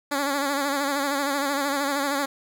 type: tone with vibrato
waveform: 10% pulse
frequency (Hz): 280.9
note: C#4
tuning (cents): +23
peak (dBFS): -15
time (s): 0.11-2.26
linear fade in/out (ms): 10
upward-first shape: sine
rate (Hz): 13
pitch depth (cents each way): 60
effects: none